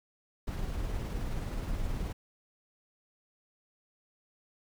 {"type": "noise with tremolo", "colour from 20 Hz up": "brown", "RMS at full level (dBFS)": -33, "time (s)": [0.47, 2.13], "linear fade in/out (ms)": 10, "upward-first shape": "sine", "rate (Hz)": 19, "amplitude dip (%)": 25, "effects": []}